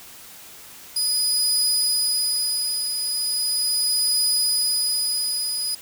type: tone with tremolo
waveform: 25% pulse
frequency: 4958 Hz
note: D#8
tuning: 7 cents flat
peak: -13 dBFS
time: 0.96-5.75 s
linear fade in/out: 5 ms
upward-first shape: triangle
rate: 0.38 Hz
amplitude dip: 50%
effects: white hiss -43 dBFS RMS until 5.81 s